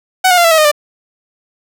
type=tone with pitch steps; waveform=sawtooth; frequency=747 / 718.6 / 691.4 / 665.1 / 639.9 / 615.6 / 592.2 Hz; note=F#5 / F5 / F5 / E5 / D#5 / D#5 / D5; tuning=+16 / +49 / -18 / +15 / +48 / -19 / +14 cents; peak=-3 dBFS; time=0.24-0.716 s; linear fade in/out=10 ms; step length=68 ms; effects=none